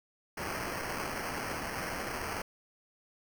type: noise with sample-and-hold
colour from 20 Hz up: blue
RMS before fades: -37 dBFS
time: 0.37-2.42 s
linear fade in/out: 5 ms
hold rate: 3675 Hz
effects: none